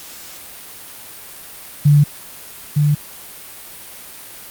sine tone pair in turn, 146 / 147.44 Hz, D3 / D3, -10 / +7 cents, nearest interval unison, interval 17 cents, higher second, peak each -7 / -11 dBFS, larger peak first, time 1.85-2.04 / 2.76-2.95 s, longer neither, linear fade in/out 10 ms, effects white hiss -36 dBFS RMS until 4.5 s + Opus 48 kbps

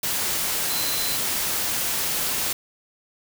sine tone in noise, 4059 Hz, B7, 47 cents sharp, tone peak -30 dBFS, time 0.7-1.16 s, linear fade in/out 5 ms, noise white, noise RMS -25 dBFS, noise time 0.03-2.53 s, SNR -8 dB, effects none

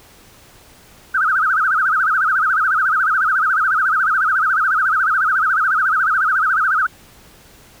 sine tone with vibrato, 1396.9 Hz, F6, in tune, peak -13 dBFS, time 1.14-6.87 s, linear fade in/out 10 ms, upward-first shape sine, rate 14 Hz, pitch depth 210 cents each way, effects pink hiss -46 dBFS RMS until 7.8 s

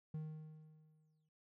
triangle tone with exponential decay, 155.56 Hz, D#3, in tune, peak -38 dBFS, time 0.14-1.29 s, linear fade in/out 5 ms, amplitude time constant 250 ms, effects none

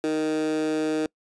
15% pulse tone with high-pass filter, 155.56 Hz, D#3, in tune, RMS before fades -25 dBFS, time 0.04-1.06 s, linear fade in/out 0 ms, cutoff 360 Hz, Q 7.2, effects noise-tail reverb RT60 0.1 s tail -26 dB re dry + resampled to 22050 Hz

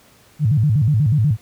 sine tone with vibrato, 127.6 Hz, C3, 43 cents flat, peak -12 dBFS, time 0.39-1.37 s, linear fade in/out 50 ms, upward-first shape square, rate 8.2 Hz, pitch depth 280 cents each way, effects pink hiss -51 dBFS RMS until 1.41 s + high-pass 60 Hz 12 dB/octave

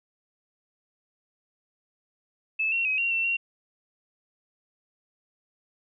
sine tone with pitch steps, 2614 / 2728 / 2537 / 2753 / 2700 / 2746 Hz, E7 / F7 / D#7 / F7 / E7 / F7, -15 / -41 / +33 / -25 / +41 / -30 cents, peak -23 dBFS, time 2.59-3.37 s, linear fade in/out 10 ms, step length 130 ms, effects none

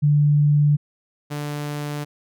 sine / sawtooth tone pair in turn, 147 / 147 Hz, D3 / D3, +2 / +2 cents, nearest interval unison, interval 0 cents, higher neither, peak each -13 / -22 dBFS, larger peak first, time 0.02-0.77 / 1.3-2.05 s, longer neither, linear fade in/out 20 ms, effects none

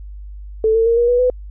sine tone with pitch steps, 440 / 451.6 / 463.5 / 475.7 / 488.2 / 501.1 Hz, A4 / A4 / A#4 / A#4 / B4 / B4, 0 / +45 / -10 / +35 / -20 / +25 cents, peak -11 dBFS, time 0.64-1.3 s, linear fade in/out 2 ms, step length 110 ms, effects added 50 Hz sine -30 dBFS peak until 1.5 s

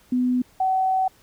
sine tone pair in turn, 250 / 756.3 Hz, B3 / F#5, +21 / +38 cents, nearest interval octave + perfect fifth, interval 1917 cents, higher second, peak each -18 dBFS, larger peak neither, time 0.12-0.42 / 0.6-1.08 s, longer second, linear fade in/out 5 ms, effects pink hiss -56 dBFS RMS until 1.22 s

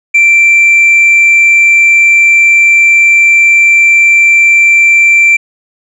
sine tone with tanh clipping, 2349 Hz, D7, in tune, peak -3 dBFS, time 0.14-5.37 s, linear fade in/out 10 ms, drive 1 dB, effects none

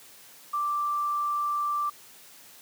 sine tone, 1174.7 Hz, D6, in tune, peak -25 dBFS, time 0.53-1.9 s, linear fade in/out 10 ms, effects white hiss -51 dBFS RMS until 2.61 s + high-pass 100 Hz 12 dB/octave

